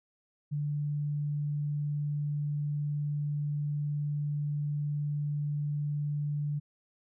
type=tone; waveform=sine; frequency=146.83 Hz; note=D3; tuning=in tune; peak=-29 dBFS; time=0.51-6.6 s; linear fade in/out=20 ms; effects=none